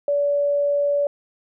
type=tone; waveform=sine; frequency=574 Hz; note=D5; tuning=40 cents flat; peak=-17 dBFS; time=0.08-1.07 s; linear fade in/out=2 ms; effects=none